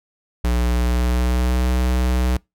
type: tone with pitch glide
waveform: square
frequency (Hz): 60.1 to 62.47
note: B1 to B1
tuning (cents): -46 to +20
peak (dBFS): -17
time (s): 0.44-2.37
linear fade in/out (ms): 5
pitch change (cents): +66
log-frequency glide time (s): 0.66-1.68
effects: noise-tail reverb RT60 0.2 s tail -25 dB re dry